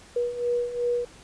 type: beating tone pair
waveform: sine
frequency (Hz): 480.9 / 483.6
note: B4 / B4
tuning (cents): -46 / -36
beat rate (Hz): 2.7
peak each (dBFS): -30 / -25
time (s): 0.16-1.05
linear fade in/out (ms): 5
effects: pink hiss -50 dBFS RMS until 1.23 s + resampled to 22050 Hz